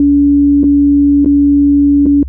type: tone with dropouts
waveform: sine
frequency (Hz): 285.3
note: C#4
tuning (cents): +50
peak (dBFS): -5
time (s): 0-2.23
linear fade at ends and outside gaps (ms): 2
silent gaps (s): 0.633-0.64 / 1.247-1.259 / 2.058-2.064
effects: added 67 Hz sine -20 dBFS peak until 2.28 s